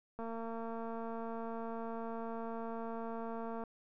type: click train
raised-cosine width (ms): 1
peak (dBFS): -30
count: 787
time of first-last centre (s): 0.19-3.637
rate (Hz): 228
effects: none